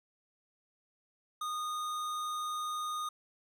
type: tone with hard clipping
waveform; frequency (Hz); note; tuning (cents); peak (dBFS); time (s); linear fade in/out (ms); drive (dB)
sine; 1231; D#6; -19; -36; 1.41-3.09; 5; 16
effects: none